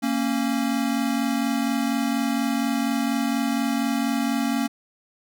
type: tone pair together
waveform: square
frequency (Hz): 230.7 / 274.9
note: A#3 / C#4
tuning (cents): -18 / -14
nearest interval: minor third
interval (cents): 304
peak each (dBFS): -25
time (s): 0.02-4.68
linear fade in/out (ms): 20
effects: none